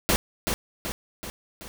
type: noise with echo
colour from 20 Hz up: pink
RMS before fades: -21 dBFS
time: 0.09-0.16 s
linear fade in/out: 0 ms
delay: 380 ms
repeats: 4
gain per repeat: -5 dB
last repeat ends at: 1.68 s
effects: none